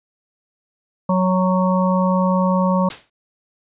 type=harmonic tone; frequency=185 Hz; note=F#3; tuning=in tune; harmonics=1 / 3 / 5 / 6; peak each=-16 / -21 / -23 / -24 dBFS; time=1.09-2.89 s; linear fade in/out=5 ms
type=noise with exponential decay; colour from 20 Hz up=white; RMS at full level=-24 dBFS; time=2.9-3.1 s; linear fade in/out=5 ms; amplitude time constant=42 ms
effects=resampled to 8000 Hz